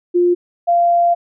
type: tone pair in turn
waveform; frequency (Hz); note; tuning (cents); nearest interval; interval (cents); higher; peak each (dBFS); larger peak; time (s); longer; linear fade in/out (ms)
sine; 352.4 / 691.1; F4 / F5; +16 / -18; octave; 1166; second; -10; neither; 0.14-0.35 / 0.67-1.15; second; 20
effects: none